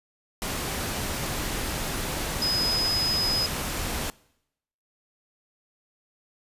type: tone in noise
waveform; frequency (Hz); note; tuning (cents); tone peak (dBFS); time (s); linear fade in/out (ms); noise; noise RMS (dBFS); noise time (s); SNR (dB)
sine; 5040; D#8; +21; -23; 2.42-3.46; 0; pink; -30; 0.42-4.1; +4
effects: noise-tail reverb RT60 0.8 s tail -23 dB re dry + resampled to 32000 Hz